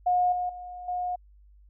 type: tone with level steps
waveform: sine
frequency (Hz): 720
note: F#5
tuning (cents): -47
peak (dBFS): -20 / -26 / -37 / -27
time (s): 0.06-1.16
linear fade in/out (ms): 10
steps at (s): 0.32 / 0.49 / 0.88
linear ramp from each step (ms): 5
effects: added 50 Hz sine -52 dBFS peak until 1.69 s